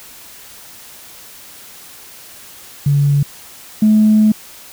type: tone pair in turn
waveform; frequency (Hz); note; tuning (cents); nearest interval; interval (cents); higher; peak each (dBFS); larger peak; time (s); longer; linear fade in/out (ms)
sine; 142.4 / 214.9; C#3 / A3; +47 / -41; perfect fifth; 712; second; -9 / -6; second; 2.86-3.23 / 3.82-4.32; second; 5
effects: tanh soft clip ceiling -3 dBFS + white hiss -38 dBFS RMS until 4.72 s